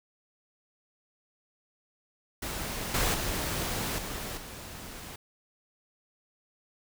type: noise with level steps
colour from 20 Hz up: pink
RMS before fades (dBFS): -35 / -27 / -32 / -37 / -43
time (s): 2.42-5.16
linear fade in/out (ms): 5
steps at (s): 2.94 / 3.14 / 3.98 / 4.37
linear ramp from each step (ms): 5
effects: none